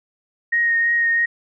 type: tone with vibrato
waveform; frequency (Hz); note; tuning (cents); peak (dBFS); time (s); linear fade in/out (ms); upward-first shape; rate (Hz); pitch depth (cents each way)
sine; 1864.7; A#6; 0; -15; 0.52-1.26; 10; triangle; 3; 17
effects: none